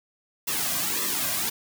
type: noise with flanger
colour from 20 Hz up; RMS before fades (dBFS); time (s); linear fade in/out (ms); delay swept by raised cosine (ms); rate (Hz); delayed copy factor
white; -27; 0.47-1.5; 10; 1.3 to 2.29; 1.8; -0.8
effects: none